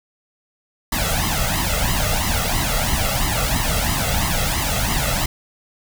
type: noise with flanger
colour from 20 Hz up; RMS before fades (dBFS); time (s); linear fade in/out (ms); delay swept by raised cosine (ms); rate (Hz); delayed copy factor
pink; -20; 0.92-5.26; 5; 0.99 to 1.53; 3; +0.85
effects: none